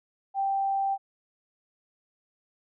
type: tone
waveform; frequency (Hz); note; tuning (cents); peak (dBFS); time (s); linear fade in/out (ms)
sine; 784; G5; 0; -24; 0.34-0.98; 50
effects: none